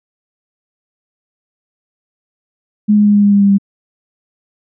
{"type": "tone with pitch steps", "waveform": "sine", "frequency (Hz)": [209.7, 208, 206.3, 204.7, 203, 201.4, 199.77, 198.16], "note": ["G#3", "G#3", "G#3", "G#3", "G#3", "G3", "G3", "G3"], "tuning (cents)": [17, 3, -11, -25, -39, 47, 33, 19], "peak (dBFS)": -6, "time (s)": [2.88, 3.584], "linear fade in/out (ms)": 20, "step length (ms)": 88, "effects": []}